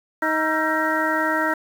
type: harmonic tone with a mistuned harmonic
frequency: 314.1 Hz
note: D#4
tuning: 16 cents sharp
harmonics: 1 / 2 / 3 / 4 / 5 / 6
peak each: -26 / -26 / -26 / -26 / -26 / -26 dBFS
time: 0.22-1.54 s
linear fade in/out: 5 ms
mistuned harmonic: 4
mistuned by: +120 cents
effects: 7-bit